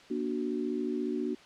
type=chord; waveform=sine; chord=Bb augmented; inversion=none; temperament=equal with one note detuned; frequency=239.1 / 293.7 / 370 Hz; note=Bb3 / D4 / F#4; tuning=+44 / 0 / 0 cents; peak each=-34 dBFS; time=0.1-1.35 s; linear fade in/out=10 ms; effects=white hiss -54 dBFS RMS until 1.45 s + low-pass 4000 Hz 12 dB/octave